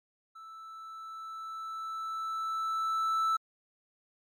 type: tone with level ramp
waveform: triangle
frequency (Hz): 1318.5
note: E6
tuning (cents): 0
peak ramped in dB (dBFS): -44 to -23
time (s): 0.35-3.37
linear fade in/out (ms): 10
effects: MP3 96 kbps